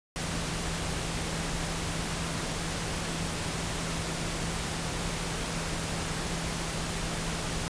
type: tone in noise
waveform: sine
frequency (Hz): 164.81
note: E3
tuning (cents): 0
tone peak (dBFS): -37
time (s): 0.16-7.68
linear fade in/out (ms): 0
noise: pink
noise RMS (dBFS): -33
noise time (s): 0.16-7.68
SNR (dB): -7
effects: resampled to 22050 Hz